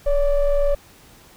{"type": "ring-modulated tone", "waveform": "triangle", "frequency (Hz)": 295.5, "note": "D4", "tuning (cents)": 11, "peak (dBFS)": -9, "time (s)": [0.06, 0.75], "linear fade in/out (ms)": 10, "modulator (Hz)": 275, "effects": ["tanh soft clip ceiling -7 dBFS", "pink hiss -49 dBFS RMS until 1.36 s"]}